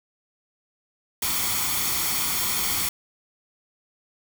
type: noise with comb filter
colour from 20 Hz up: white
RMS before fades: -25 dBFS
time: 1.22-2.89 s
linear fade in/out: 5 ms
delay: 0.9 ms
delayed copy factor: +0.55
effects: none